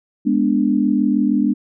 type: chord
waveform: sine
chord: G# diminished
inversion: none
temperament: equal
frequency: 207.7 / 246.9 / 293.7 Hz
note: G#3 / B3 / D4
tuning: 0 / 0 / 0 cents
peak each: -18 dBFS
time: 0.25-1.54 s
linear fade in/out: 20 ms
effects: none